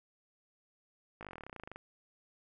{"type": "slowing click train", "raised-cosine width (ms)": 0.5, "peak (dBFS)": -30, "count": 20, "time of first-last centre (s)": [1.21, 1.76], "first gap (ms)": 18, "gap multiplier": 1.05, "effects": []}